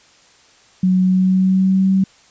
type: tone with pitch glide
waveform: sine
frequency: 185 to 191.41 Hz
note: F#3 to G3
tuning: 0 to -41 cents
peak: -11 dBFS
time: 0.83-2.04 s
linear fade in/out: 5 ms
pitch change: +59 cents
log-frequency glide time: 1.02-1.92 s
effects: white hiss -50 dBFS RMS until 2.3 s + resampled to 16000 Hz